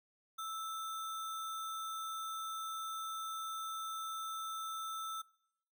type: tone with sample-and-hold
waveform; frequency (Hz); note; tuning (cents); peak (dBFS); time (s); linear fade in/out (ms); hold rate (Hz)
sine; 1318.5; E6; 0; -39; 0.38-5.22; 10; 4900
effects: noise-tail reverb RT60 0.8 s tail -24 dB re dry